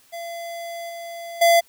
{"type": "tone with level steps", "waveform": "square", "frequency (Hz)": 680, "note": "F5", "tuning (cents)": -46, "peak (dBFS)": [-31, -33, -13], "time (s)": [0.12, 1.61], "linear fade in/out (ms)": 20, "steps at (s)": [0.89, 1.41], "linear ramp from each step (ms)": 10, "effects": ["white hiss -56 dBFS RMS until 1.68 s"]}